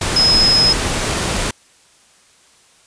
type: tone in noise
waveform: sine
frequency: 5120 Hz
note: D#8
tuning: 49 cents sharp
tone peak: -10 dBFS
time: 0.16-0.73 s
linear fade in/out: 5 ms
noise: pink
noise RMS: -19 dBFS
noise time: 0.01-1.51 s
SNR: +6 dB
effects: white hiss -51 dBFS RMS until 2.86 s + resampled to 22050 Hz